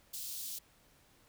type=high-pass noise; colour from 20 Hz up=white; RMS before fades=-42 dBFS; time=0.13-0.59 s; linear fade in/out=10 ms; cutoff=3500 Hz; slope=24 dB/octave; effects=pink hiss -66 dBFS RMS until 1.28 s